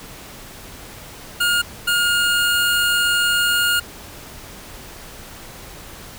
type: tone bursts at uneven times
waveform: 25% pulse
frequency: 1421 Hz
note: F6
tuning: 30 cents sharp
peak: -12 dBFS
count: 2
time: 1.4-1.62 / 1.87-3.8 s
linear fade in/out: 10 ms
effects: pink hiss -38 dBFS RMS until 6.18 s